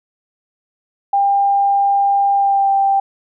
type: tone with pitch glide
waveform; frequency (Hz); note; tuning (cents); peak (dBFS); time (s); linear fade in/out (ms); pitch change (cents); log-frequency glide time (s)
sine; 798 to 787.5; G5 to G5; +31 to +8; -11; 1.13-3; 5; -23; 2.33-2.69
effects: none